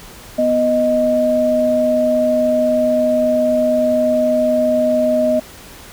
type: tone pair together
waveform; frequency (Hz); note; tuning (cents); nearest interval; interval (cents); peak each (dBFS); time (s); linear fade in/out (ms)
sine; 246.9 / 622.1; B3 / D#5; 0 / 0; octave + major third; 1600; -18 / -13; 0.38-5.4; 10
effects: pink hiss -38 dBFS RMS until 5.92 s